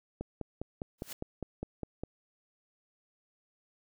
click train, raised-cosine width 2 ms, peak -23 dBFS, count 10, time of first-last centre 0.21-2.036 s, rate 4.93 Hz
white noise with exponential growth, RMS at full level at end -38 dBFS, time 0.98-1.13 s, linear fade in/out 5 ms, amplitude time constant 32 ms
effects none

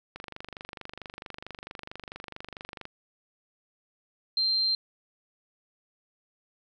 click train, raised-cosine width 0.3 ms, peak -23 dBFS, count 67, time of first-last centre 0.16-2.854 s, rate 24.5 Hz
sine tone, 4155 Hz, C8, 13 cents flat, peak -23 dBFS, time 4.37-4.75 s, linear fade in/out 2 ms
effects none

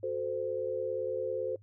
sine chord, F# diminished, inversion none, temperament equal with one note detuned, 370 / 440 / 517.8 Hz, F#4 / A4 / C5, 0 / 0 / -18 cents, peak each -38 / -36 / -33 dBFS, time 0.03-1.56 s, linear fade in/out 5 ms, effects noise-tail reverb RT60 0.1 s tail -23 dB re dry + added 103 Hz sine -54 dBFS peak until 1.62 s

